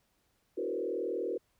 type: tone with frequency modulation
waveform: sine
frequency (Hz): 420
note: G#4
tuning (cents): +19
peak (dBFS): -31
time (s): 0.57-1.38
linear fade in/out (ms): 10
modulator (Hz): 40.2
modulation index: 2.3
effects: pink hiss -74 dBFS RMS until 1.59 s